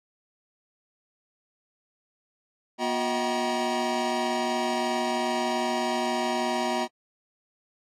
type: tone cluster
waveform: square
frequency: 240.8 / 361 / 632 / 765 / 956 Hz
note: B3 / F#4 / D#5 / G5 / A#5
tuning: -44 / -43 / +27 / -42 / +43 cents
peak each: -32 / -33 / -32 / -32 / -32 dBFS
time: 2.78-6.88 s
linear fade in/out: 50 ms
effects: low-pass 7000 Hz 12 dB/octave + AAC 48 kbps